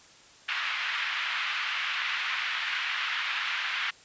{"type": "band-pass noise", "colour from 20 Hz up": "white", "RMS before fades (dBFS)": -31, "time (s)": [0.48, 3.91], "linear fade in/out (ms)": 10, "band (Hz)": [1200, 3000], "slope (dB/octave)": 24, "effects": ["white hiss -54 dBFS RMS until 4.04 s", "resampled to 16000 Hz"]}